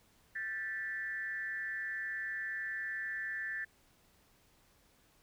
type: tone with frequency modulation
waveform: sine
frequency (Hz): 1765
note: A6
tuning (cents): +5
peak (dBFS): -36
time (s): 0.35-3.65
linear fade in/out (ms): 10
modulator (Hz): 191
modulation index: 0.71
effects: pink hiss -68 dBFS RMS until 5.22 s